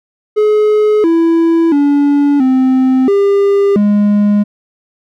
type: tone with pitch steps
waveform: triangle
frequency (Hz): 424.2 / 331.5 / 286.3 / 259.9 / 400.1 / 206.3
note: G#4 / E4 / D4 / C4 / G4 / G#3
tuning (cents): +37 / +10 / -44 / -11 / +35 / -11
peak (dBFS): -5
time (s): 0.36-4.44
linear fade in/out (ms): 20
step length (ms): 680
effects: none